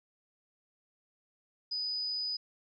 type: tone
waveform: sine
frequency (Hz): 4978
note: D#8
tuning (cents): 0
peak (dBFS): -32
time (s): 1.71-2.37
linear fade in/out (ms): 10
effects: none